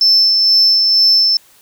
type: tone with tremolo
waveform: sine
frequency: 5300 Hz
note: E8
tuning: 9 cents sharp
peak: -5 dBFS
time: 0.01-1.37 s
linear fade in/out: 2 ms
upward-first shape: sine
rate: 2.1 Hz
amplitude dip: 35%
effects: tanh soft clip ceiling -4 dBFS + white hiss -48 dBFS RMS until 1.61 s